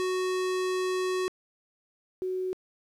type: tone pair in turn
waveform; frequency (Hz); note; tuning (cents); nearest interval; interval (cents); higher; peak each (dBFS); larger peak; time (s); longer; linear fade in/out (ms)
square / sine; 370 / 371.4; F#4 / F#4; 0 / +7; unison; 7; second; -27 / -28; first; 0-1.28 / 2.22-2.53; first; 0
effects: low-pass 9000 Hz 12 dB/octave + 10-bit